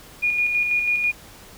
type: tone with tremolo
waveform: sine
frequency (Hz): 2439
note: D#7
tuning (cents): -35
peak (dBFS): -17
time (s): 0.22-1.12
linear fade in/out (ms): 20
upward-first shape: square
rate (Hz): 6.1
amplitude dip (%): 35
effects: pink hiss -45 dBFS RMS until 1.57 s